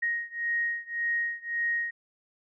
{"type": "beating tone pair", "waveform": "sine", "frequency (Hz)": [1873, 1874.8], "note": ["A#6", "A#6"], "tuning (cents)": [8, 9], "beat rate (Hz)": 1.8, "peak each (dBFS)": [-30, -31], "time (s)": [0.02, 1.91], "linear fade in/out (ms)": 10, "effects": []}